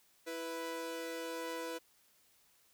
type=tone pair together; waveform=sawtooth; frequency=330 / 494.4 Hz; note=E4 / B4; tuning=+2 / +2 cents; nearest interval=perfect fifth; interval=700 cents; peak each=-40 / -37 dBFS; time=0.26-1.79 s; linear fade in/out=20 ms; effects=white hiss -69 dBFS RMS until 2.73 s